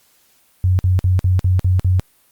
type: tone bursts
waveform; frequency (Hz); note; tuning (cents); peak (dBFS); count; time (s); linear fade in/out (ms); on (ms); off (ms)
sine; 92; F#2; -9; -11; 7; 0.64-1.996; 0; 150; 51
effects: white hiss -56 dBFS RMS until 2.31 s + Opus 48 kbps